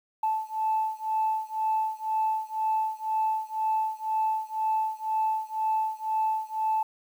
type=beating tone pair; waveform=sine; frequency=874 / 876 Hz; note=A5 / A5; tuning=-12 / -8 cents; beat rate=2 Hz; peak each=-27 / -28 dBFS; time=0.23-6.83 s; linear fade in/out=5 ms; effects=tanh soft clip ceiling -18 dBFS + 9-bit